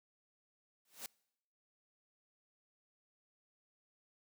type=noise with exponential growth; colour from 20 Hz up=white; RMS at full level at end=-41 dBFS; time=0.85-1.06 s; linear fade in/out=2 ms; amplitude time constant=44 ms; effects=noise-tail reverb RT60 0.8 s tail -25 dB re dry + high-pass 150 Hz 12 dB/octave